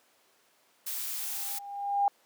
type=noise; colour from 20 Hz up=blue; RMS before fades=-35 dBFS; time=0.86-1.59 s; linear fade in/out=10 ms
type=tone with exponential growth; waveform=sine; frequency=805 Hz; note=G5; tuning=46 cents sharp; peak=-20 dBFS; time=1.2-2.08 s; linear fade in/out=1 ms; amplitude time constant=190 ms
effects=pink hiss -65 dBFS RMS until 2.25 s + high-pass 400 Hz 12 dB/octave